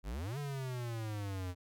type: exponential two-way sweep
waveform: square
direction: up then down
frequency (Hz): 44.29 to 146.83 to 88.1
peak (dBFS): -38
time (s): 0.03-1.55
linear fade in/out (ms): 50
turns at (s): 0.38
effects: none